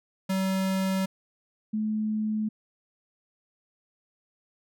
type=tone pair in turn; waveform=square / sine; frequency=190.5 / 215.3 Hz; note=G3 / A3; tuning=-49 / -37 cents; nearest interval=major second; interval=212 cents; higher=second; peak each=-25 dBFS; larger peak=neither; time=0.29-1.06 / 1.73-2.49 s; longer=first; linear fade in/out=10 ms; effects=none